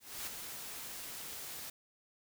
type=noise with ADSR envelope; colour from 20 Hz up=white; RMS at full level=-40 dBFS; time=0-1.7 s; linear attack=270 ms; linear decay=10 ms; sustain=-5 dB; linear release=4 ms; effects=none